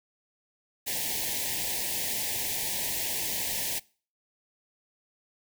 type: band-stop noise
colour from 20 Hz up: white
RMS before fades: -31 dBFS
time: 0.86-3.8 s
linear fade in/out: 20 ms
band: 970 to 1700 Hz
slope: 96 dB/octave
effects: noise-tail reverb RT60 0.4 s tail -23 dB re dry